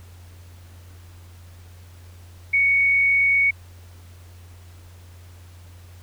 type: tone with frequency modulation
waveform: sine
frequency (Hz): 2228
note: C#7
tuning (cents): +8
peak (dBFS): -15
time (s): 2.53-3.51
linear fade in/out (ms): 10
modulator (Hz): 78.7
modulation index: 0.24
effects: added 88 Hz sine -42 dBFS peak until 6.02 s + pink hiss -53 dBFS RMS until 6.02 s